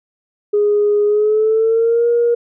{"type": "tone with pitch glide", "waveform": "sine", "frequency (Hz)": [414.2, 473.1], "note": ["G#4", "A#4"], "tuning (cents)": [-5, 26], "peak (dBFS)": -10, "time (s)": [0.53, 2.35], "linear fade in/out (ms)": 10, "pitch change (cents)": 231, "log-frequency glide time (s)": [1.06, 2.07], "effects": ["tanh soft clip ceiling -6 dBFS"]}